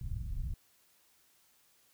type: low-pass noise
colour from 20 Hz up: pink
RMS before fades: -37 dBFS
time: 0.01-0.54 s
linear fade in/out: 2 ms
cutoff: 130 Hz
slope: 24 dB/octave
effects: white hiss -68 dBFS RMS until 1.93 s